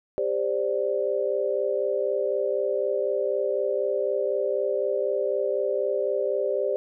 sine chord, G suspended fourth, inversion none, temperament equal with one note detuned, 397.7 / 523.3 / 587.3 Hz, G4 / C5 / D5, +25 / 0 / 0 cents, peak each -27 dBFS, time 0.18-6.76 s, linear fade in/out 0 ms, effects none

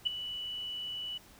sine tone with ADSR envelope, 2960 Hz, F#7, in tune, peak -23 dBFS, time 0.05-1.18 s, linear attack 20 ms, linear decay 7 ms, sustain -13 dB, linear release 8 ms, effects pink hiss -57 dBFS RMS until 1.39 s

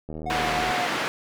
click train, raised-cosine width 2 ms, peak -22 dBFS, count 49, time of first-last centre 0.09-0.705 s, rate 78 Hz
triangle tone with vibrato, 725 Hz, F#5, 35 cents flat, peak -25 dBFS, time 0.26-0.87 s, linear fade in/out 5 ms, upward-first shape triangle, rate 3 Hz, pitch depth 27 cents each way
white band-pass noise, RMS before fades -27 dBFS, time 0.3-1.08 s, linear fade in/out 0 ms, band 170 to 2200 Hz, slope 12 dB/octave
effects none

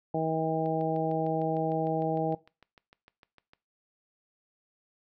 harmonic tone, 159.9 Hz, D#3, 48 cents sharp, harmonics 1 / 2 / 3 / 4 / 5, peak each -33 / -33 / -33 / -33 / -33 dBFS, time 0.14-2.35 s, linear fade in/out 5 ms
click train, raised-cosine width 0.3 ms, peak -37 dBFS, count 20, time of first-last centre 0.66-3.534 s, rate 6.61 Hz
effects noise-tail reverb RT60 0.3 s tail -20 dB re dry

